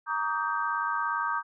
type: chord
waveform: sine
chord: Eb major seventh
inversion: second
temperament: equal with one note detuned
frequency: 932.3 / 1147.2 / 1244.5 / 1568 Hz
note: Bb5 / D6 / Eb6 / G6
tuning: 0 / -41 / 0 / 0 cents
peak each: -32 dBFS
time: 0.06-1.43 s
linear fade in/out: 50 ms
effects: none